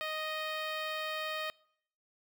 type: tone with notch filter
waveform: 10% pulse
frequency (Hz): 622.3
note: D#5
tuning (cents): 0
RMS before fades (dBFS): -37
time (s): 0.01-1.5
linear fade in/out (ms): 0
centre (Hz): 9500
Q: 0.75
effects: noise-tail reverb RT60 0.7 s tail -25 dB re dry